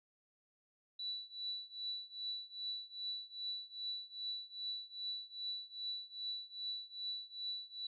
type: tone with tremolo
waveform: sine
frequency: 3951 Hz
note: B7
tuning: in tune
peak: -37 dBFS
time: 0.99-7.87 s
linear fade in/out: 5 ms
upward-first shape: triangle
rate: 2.5 Hz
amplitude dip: 95%
effects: none